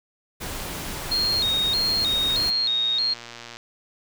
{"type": "noise", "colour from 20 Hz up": "pink", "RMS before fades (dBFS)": -32, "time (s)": [0.4, 2.51], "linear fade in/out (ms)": 20}
{"type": "tone with vibrato", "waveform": "sine", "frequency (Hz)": 3976, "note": "B7", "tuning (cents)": 11, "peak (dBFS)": -20, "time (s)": [1.11, 3.14], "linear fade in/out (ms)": 10, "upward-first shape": "square", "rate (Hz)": 1.6, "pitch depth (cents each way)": 110}
{"type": "click train", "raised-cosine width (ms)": 0.2, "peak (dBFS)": -21, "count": 152, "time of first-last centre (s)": [2.29, 3.57], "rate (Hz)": 118}
{"effects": []}